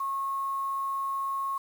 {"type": "tone with quantisation", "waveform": "sine", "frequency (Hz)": 1091, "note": "C#6", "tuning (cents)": -28, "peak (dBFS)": -28, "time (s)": [0, 1.58], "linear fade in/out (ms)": 5, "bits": 8, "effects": []}